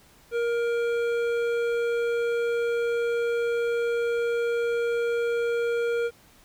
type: tone with hard clipping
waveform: sine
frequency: 470 Hz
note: A#4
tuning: 14 cents sharp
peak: -25 dBFS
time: 0.31-6.11 s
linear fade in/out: 50 ms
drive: 11 dB
effects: pink hiss -56 dBFS RMS until 6.44 s